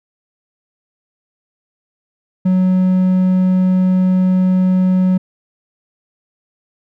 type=tone; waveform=triangle; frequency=185 Hz; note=F#3; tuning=in tune; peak=-8 dBFS; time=2.45-5.18 s; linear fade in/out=10 ms; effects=none